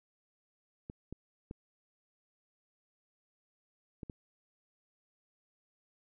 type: clicks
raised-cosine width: 3 ms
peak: -29 dBFS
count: 5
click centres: 0.899 / 1.126 / 1.511 / 4.032 / 4.098 s
effects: none